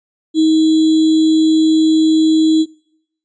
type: tone with sample-and-hold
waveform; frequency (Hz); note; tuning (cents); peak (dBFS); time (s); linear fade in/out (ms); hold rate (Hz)
sine; 316.5; D#4; +30; -8; 0.34-2.66; 50; 3675
effects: noise-tail reverb RT60 0.8 s tail -23 dB re dry + resampled to 16000 Hz